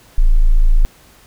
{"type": "tone", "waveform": "sine", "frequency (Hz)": 27.5, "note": "A0", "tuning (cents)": 0, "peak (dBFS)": -6, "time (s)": [0.18, 0.85], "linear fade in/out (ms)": 0, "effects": ["pink hiss -47 dBFS RMS until 1.26 s"]}